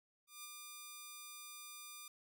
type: tone with ADSR envelope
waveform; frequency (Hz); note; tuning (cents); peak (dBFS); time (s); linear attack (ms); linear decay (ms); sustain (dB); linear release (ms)
5% pulse; 1200; D6; +37; -35; 0.27-2.08; 170; 21; -3; 3
effects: none